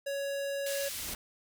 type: tone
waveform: square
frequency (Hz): 558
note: C#5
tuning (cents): +11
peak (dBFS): -33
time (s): 0.06-0.89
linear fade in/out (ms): 10
type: noise with exponential growth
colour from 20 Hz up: pink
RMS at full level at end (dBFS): -40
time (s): 0.59-1.15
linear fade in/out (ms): 1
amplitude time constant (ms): 120
type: band-pass noise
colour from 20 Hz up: white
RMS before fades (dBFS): -39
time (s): 0.66-1.14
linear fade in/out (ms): 5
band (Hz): 1900 to 14000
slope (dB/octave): 12
effects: none